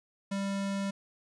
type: tone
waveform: square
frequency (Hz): 197.2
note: G3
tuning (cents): +11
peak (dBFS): -31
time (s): 0.31-0.91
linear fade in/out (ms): 10
effects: resampled to 22050 Hz + 10-bit